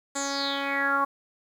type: tone with low-pass filter sweep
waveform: 10% pulse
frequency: 278.3 Hz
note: C#4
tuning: 7 cents sharp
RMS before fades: -27 dBFS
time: 0.15-1.05 s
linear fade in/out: 10 ms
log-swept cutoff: 7900 to 1100 Hz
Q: 6.7
effects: 9-bit